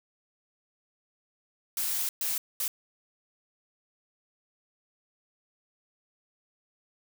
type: noise bursts at uneven times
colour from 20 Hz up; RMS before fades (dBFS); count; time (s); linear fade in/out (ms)
blue; -30; 3; 1.77-2.09 / 2.21-2.38 / 2.6-2.68; 2
effects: none